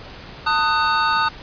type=chord; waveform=square; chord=D# diminished; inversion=second; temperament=just; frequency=896 / 1244.5 / 1493.4 Hz; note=A5 / D#6 / F#6; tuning=+31 / 0 / +16 cents; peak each=-22 / -20 / -23 dBFS; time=0.46-1.29 s; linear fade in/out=10 ms; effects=pink hiss -38 dBFS RMS until 1.42 s + resampled to 11025 Hz